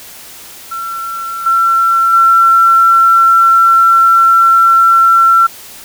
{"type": "tone with level steps", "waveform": "sine", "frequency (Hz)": 1352, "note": "E6", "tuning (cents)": 43, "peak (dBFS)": [-18, -7, -4], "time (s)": [0.71, 5.47], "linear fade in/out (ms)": 10, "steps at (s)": [1.46, 2.13], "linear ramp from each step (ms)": 5, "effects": ["white hiss -33 dBFS RMS until 5.84 s"]}